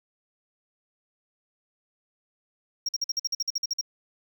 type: tone bursts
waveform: triangle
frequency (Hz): 5588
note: F8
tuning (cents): 0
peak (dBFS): -23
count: 13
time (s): 2.86-3.812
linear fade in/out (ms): 5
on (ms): 28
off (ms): 49
effects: none